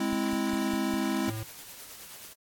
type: chord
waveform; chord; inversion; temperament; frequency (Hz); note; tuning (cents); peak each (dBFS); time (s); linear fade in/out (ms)
square; Ab augmented; none; equal; 207.7 / 261.6 / 329.6; Ab3 / C4 / E4; 0 / 0 / 0; -32; 0-1.3; 5
type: click train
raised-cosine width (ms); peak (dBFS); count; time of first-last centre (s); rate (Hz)
5; -29; 5; 0.13-0.938; 4.95
type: noise with tremolo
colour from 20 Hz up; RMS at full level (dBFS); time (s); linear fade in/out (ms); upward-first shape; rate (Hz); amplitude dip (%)
white; -45; 1.25-2.34; 20; sine; 9.3; 30
type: tone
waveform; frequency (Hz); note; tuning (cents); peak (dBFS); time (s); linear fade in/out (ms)
square; 109.9; A2; -2; -34; 1.28-1.43; 0
effects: AAC 64 kbps